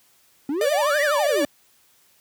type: exponential two-way sweep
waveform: triangle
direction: up then down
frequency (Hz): 265.6 to 2013 to 265.6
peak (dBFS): -20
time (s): 0.49-1.45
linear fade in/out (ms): 2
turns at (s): 1.02
type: tone with vibrato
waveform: 45% pulse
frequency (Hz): 587.3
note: D5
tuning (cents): 0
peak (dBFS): -20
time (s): 0.61-1.45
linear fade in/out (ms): 2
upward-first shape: sine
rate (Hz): 12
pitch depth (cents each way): 68
effects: white hiss -59 dBFS RMS until 2.2 s + high-pass 60 Hz 12 dB/octave